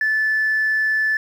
sine tone, 1745 Hz, A6, 15 cents flat, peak -15 dBFS, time 0.01-1.17 s, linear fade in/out 2 ms, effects tanh soft clip ceiling -13 dBFS + 8-bit

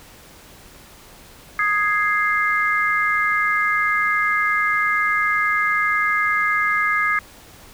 sine chord, Ab major, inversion second, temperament equal, 1244.5 / 1661.2 / 2093 Hz, Eb6 / Ab6 / C7, 0 / 0 / 0 cents, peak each -21 dBFS, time 1.59-7.19 s, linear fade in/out 2 ms, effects pink hiss -45 dBFS RMS until 7.73 s

